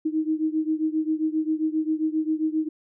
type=beating tone pair; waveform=sine; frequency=311.1 / 318.6 Hz; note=D#4 / D#4; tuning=0 / +41 cents; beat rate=7.5 Hz; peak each=-24 / -26 dBFS; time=0.05-2.69 s; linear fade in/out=10 ms; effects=none